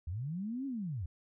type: linear two-way sweep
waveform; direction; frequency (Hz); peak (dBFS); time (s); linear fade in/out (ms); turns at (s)
sine; up then down; 74.2 to 280.6 to 74.2; -35; 0.07-1.06; 5; 0.66
effects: none